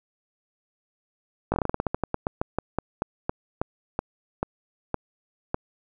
slowing click train, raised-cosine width 1 ms, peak -10 dBFS, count 24, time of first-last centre 1.52-5.544 s, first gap 19 ms, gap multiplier 1.17, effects none

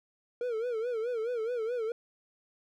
triangle tone with vibrato, 466.2 Hz, A#4, in tune, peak -28 dBFS, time 0.41-1.92 s, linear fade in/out 2 ms, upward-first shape sine, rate 4.7 Hz, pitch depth 120 cents each way, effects none

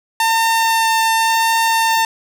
sawtooth tone with vibrato, 903 Hz, A5, 45 cents sharp, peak -9 dBFS, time 0.2-2.05 s, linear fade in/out 2 ms, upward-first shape triangle, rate 0.9 Hz, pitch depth 9 cents each way, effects none

